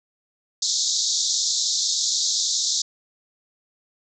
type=band-pass noise; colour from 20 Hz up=white; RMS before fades=-23 dBFS; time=0.62-2.82 s; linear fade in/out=5 ms; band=3600 to 7200 Hz; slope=96 dB/octave; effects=none